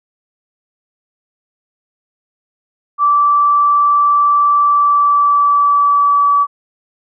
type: tone with pitch glide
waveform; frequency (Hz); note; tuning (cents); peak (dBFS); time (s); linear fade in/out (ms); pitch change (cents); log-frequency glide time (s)
sine; 1163 to 1147; D6 to D6; -17 to -41; -8; 2.98-6.47; 50; -24; 4.62-6.33
effects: none